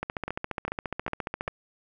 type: two click trains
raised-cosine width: 0.5 ms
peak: -17 / -15 dBFS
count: 4 / 22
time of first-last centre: 0.28-1.48 / 0.03-1.478 s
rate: 2.5 / 14.5 Hz
effects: none